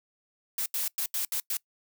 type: noise bursts at uneven times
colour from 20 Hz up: blue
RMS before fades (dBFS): -30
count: 6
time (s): 0.58-0.66 / 0.74-0.88 / 0.98-1.06 / 1.14-1.25 / 1.32-1.4 / 1.5-1.57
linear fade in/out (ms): 2
effects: noise-tail reverb RT60 0.1 s tail -23 dB re dry